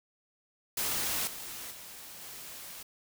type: noise with level steps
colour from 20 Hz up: white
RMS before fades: -32 / -42 / -47 / -45 dBFS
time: 0.77-2.83 s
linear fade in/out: 5 ms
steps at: 1.27 / 1.71 / 2.21 s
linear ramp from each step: 5 ms
effects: none